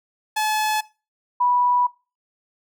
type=tone pair in turn; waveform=sawtooth / sine; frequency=859 / 981.4 Hz; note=A5 / B5; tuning=-42 / -11 cents; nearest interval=major second; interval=231 cents; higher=second; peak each=-16 dBFS; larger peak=neither; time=0.36-0.81 / 1.4-1.87 s; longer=second; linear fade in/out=10 ms; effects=noise-tail reverb RT60 0.3 s tail -20 dB re dry